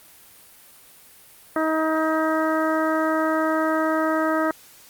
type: harmonic tone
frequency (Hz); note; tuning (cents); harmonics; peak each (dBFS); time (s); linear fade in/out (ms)
316.5; D#4; +30; 1 / 2 / 3 / 4 / 5 / 6; -23 / -24 / -30 / -26 / -30 / -34; 1.56-4.51; 2
effects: white hiss -49 dBFS RMS until 4.89 s + Opus 32 kbps